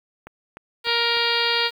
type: click train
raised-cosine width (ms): 0.5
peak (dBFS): -23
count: 4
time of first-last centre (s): 0.27-1.171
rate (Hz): 3.33
type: harmonic tone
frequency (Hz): 469.2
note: A#4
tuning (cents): +11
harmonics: 1 / 2 / 3 / 4 / 5 / 6 / 7 / 8 / 9 / 10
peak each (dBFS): -28 / -28 / -28 / -28 / -28 / -28 / -28 / -28 / -28 / -28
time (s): 0.84-1.71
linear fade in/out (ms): 50
effects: 8-bit